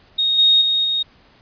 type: tone with level steps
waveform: sine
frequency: 3729 Hz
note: A#7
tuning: in tune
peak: -15 / -10 / -15 / -17 dBFS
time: 0.18-1.03 s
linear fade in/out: 10 ms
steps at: 0.38 / 0.61 / 0.84 s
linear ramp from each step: 10 ms
effects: pink hiss -52 dBFS RMS until 1.41 s + resampled to 11025 Hz